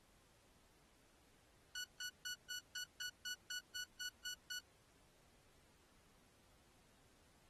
15% pulse tone bursts, 1473 Hz, F#6, 8 cents flat, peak -37 dBFS, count 12, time 1.75-4.59 s, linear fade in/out 5 ms, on 90 ms, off 160 ms, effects pink hiss -72 dBFS RMS until 7.49 s + AAC 32 kbps

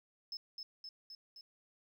sine tone with echo, 5220 Hz, E8, 18 cents flat, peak -39 dBFS, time 0.32-0.37 s, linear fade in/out 2 ms, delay 260 ms, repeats 4, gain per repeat -3 dB, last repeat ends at 1.41 s, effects tanh soft clip ceiling -36 dBFS + 12-bit

